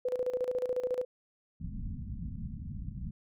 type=tone with tremolo; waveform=sine; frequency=501 Hz; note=B4; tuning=25 cents sharp; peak=-27 dBFS; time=0.05-1.05 s; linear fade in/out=5 ms; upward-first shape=square; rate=14 Hz; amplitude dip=70%
type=low-pass noise; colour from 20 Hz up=pink; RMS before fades=-39 dBFS; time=1.6-3.11 s; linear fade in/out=5 ms; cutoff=230 Hz; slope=48 dB/octave
effects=none